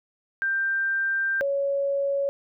sine tone pair in turn, 1575 / 557.5 Hz, G6 / C#5, +8 / +10 cents, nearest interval octave + tritone, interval 1798 cents, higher first, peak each -22 dBFS, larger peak neither, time 0.42-1.41 / 1.41-2.29 s, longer first, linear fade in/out 0 ms, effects none

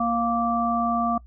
harmonic tone, 233.5 Hz, A#3, 3 cents sharp, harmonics 1 / 3 / 5, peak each -25 / -25 / -25 dBFS, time 0-1.18 s, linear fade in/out 5 ms, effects noise-tail reverb RT60 0.1 s tail -22 dB re dry + added 60 Hz sine -44 dBFS peak until 1.26 s

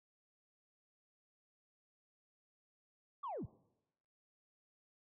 sine linear sweep, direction down, 1197 to 54.5 Hz, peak -39 dBFS, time 3.23-3.46 s, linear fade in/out 10 ms, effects noise-tail reverb RT60 0.9 s tail -22 dB re dry + tanh soft clip ceiling -36 dBFS

